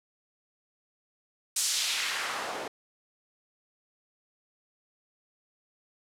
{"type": "noise with band-pass filter sweep", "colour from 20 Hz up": "white", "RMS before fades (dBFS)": -31, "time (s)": [1.56, 2.68], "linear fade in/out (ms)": 5, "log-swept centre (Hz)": [7800, 480], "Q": 1.1, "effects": ["low-pass 12000 Hz 12 dB/octave"]}